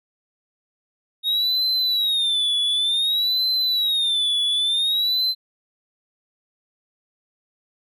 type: tone with vibrato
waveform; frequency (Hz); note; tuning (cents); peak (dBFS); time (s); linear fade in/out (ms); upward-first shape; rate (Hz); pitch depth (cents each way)
triangle; 3729; A#7; 0; -17; 1.23-5.35; 50; sine; 0.55; 150
effects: none